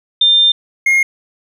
sine / triangle tone pair in turn, 3600 / 2141 Hz, A7 / C7, +39 / +39 cents, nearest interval major sixth, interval 900 cents, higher first, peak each -7 dBFS, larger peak neither, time 0.21-0.52 / 0.86-1.03 s, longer first, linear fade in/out 5 ms, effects none

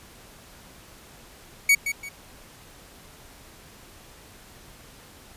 45% pulse tone with echo, 2248 Hz, C#7, 24 cents sharp, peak -14 dBFS, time 1.69-1.75 s, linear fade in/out 5 ms, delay 170 ms, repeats 2, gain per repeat -10 dB, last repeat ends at 2.09 s, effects pink hiss -49 dBFS RMS until 5.36 s + resampled to 32000 Hz

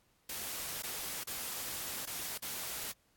white noise with dropouts, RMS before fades -40 dBFS, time 0.29-2.92 s, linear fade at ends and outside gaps 5 ms, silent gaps 0.824-0.833 / 1.236-1.271 / 2.056-2.071 / 2.378-2.422 s, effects pink hiss -72 dBFS RMS until 3.16 s + AAC 64 kbps

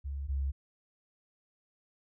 sine tone pair in turn, 69.7 / 68.5 Hz, C#2 / C#2, +10 / -20 cents, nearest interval unison, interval 30 cents, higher first, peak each -34 / -29 dBFS, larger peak second, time 0.04-0.28 / 0.28-0.52 s, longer neither, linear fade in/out 20 ms, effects none

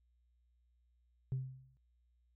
sine tone with exponential decay, 130.81 Hz, C3, in tune, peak -30 dBFS, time 1.32-1.77 s, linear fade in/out 0 ms, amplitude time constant 97 ms, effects tanh soft clip ceiling -31 dBFS + added 60 Hz sine -70 dBFS peak until 2.35 s

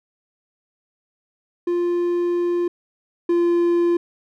triangle tone pair in turn, 349.2 / 345 Hz, F4 / F4, 0 / -21 cents, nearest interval unison, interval 21 cents, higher first, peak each -16 / -13 dBFS, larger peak second, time 1.67-2.68 / 3.29-3.97 s, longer first, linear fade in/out 5 ms, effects none

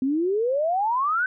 sine exponential sweep, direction up, 254.8 to 1550 Hz, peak -20 dBFS, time 0.02-1.26 s, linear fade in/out 2 ms, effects none

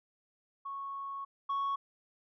sine tone pair in turn, 1104 / 1109 Hz, C#6 / C#6, -7 / 0 cents, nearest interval unison, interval 7 cents, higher second, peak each -37 / -28 dBFS, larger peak second, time 0.65-1.25 / 1.49-1.76 s, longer first, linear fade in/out 10 ms, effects tanh soft clip ceiling -29 dBFS

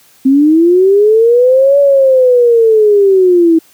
sine linear two-way sweep, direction up then down, 260 to 570 to 320.6 Hz, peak -4 dBFS, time 0.25-3.59 s, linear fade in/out 10 ms, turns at 1.79 s, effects white hiss -46 dBFS RMS until 3.73 s + high-pass 60 Hz 12 dB/octave

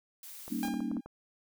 blue noise, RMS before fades -47 dBFS, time 0.23-0.68 s, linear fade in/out 2 ms
clicks, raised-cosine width 1 ms, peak -31 dBFS, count 8, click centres 0.48 / 0.651 / 0.683 / 0.74 / 0.805 / 0.915 / 0.968 / 1.06 s
sine chord, Eb dominant seventh, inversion first, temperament equal, 196 / 233.1 / 277.2 / 311.1 Hz, G3 / Bb3 / Db4 / Eb4, 0 / 0 / 0 / 0 cents, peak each -39 / -35 / -37 / -39 dBFS, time 0.5-1.01 s, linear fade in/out 20 ms
sawtooth tone with exponential decay, 806 Hz, G5, 48 cents sharp, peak -30 dBFS, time 0.63-1.06 s, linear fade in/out 0 ms, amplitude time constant 92 ms
effects none

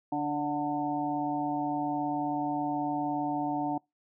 harmonic tone with a mistuned harmonic, 146.83 Hz, D3, in tune, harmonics 1 / 2 / 4 / 5 / 6, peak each -43 / -31 / -42 / -32 / -35 dBFS, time 0.12-3.78 s, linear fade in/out 5 ms, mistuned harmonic 6, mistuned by +32 cents, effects noise-tail reverb RT60 0.2 s tail -26 dB re dry

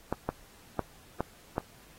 clicks, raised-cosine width 1 ms, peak -14 dBFS, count 5, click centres 0.126 / 0.29 / 0.793 / 1.206 / 1.581 s, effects pink hiss -57 dBFS RMS until 1.98 s + AAC 48 kbps

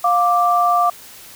sine tone pair together, 705.1 / 1174.7 Hz, F5 / D6, +16 / 0 cents, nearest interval major sixth, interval 884 cents, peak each -15 dBFS, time 0.04-0.9 s, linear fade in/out 5 ms, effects white hiss -40 dBFS RMS until 1.35 s

